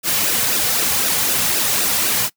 white noise with flanger, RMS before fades -18 dBFS, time 0.03-2.3 s, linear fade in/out 50 ms, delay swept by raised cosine 0.91 to 3.21 ms, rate 3.9 Hz, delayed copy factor -0.65, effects noise-tail reverb RT60 0.1 s tail -22 dB re dry

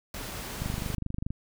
pink noise, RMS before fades -38 dBFS, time 0.14-0.95 s, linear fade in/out 2 ms
click train, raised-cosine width 5 ms, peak -20 dBFS, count 18, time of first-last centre 0.62-1.305 s, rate 24.8 Hz
effects none

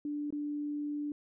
sine tone with dropouts, 293.7 Hz, D4, in tune, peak -33 dBFS, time 0.05-1.12 s, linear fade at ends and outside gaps 2 ms, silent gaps 0.305-0.325 s, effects none

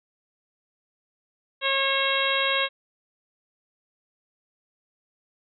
harmonic tone, 544 Hz, C#5, 33 cents flat, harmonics 1 / 2 / 3 / 4 / 5 / 6 / 7, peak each -29 / -29 / -29 / -29 / -29 / -29 / -29 dBFS, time 1.61-2.69 s, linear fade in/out 50 ms, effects none

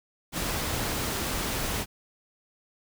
pink noise, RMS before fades -30 dBFS, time 0.32-1.86 s, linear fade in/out 50 ms, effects none

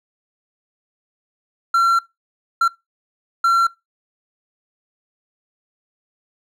triangle tone bursts at uneven times, 1362 Hz, F6, 44 cents flat, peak -10 dBFS, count 3, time 1.74-1.99 / 2.61-2.68 / 3.44-3.67 s, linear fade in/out 5 ms, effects noise-tail reverb RT60 0.2 s tail -21 dB re dry

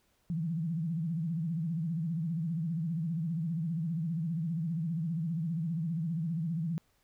sine tone with vibrato, 164.3 Hz, E3, 5 cents flat, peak -30 dBFS, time 0.3-6.78 s, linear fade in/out 0 ms, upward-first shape sine, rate 15 Hz, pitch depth 130 cents each way, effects pink hiss -72 dBFS RMS until 7.03 s

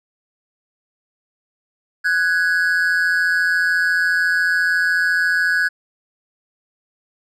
triangle tone pair together, 1486.9 / 1661 Hz, F#6 / G#6, +8 / 0 cents, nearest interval major second, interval 192 cents, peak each -16 dBFS, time 2.04-5.69 s, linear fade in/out 20 ms, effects none

